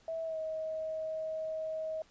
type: tone with pitch glide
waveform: sine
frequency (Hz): 652 to 633.4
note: E5 to D#5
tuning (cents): -19 to +31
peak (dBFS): -34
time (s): 0.08-2.02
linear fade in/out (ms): 2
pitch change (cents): -50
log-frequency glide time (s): 0.24-0.38
effects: pink hiss -64 dBFS RMS until 2.1 s + resampled to 16000 Hz